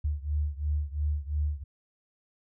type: beating tone pair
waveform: sine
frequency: 73.2 / 76.1 Hz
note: D2 / D#2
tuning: -5 / -38 cents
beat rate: 2.9 Hz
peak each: -29 / -31 dBFS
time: 0.04-1.64 s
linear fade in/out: 10 ms
effects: none